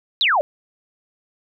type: exponential sweep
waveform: sine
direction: down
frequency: 4186 to 549 Hz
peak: -14 dBFS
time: 0.21-0.41 s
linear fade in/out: 0 ms
effects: none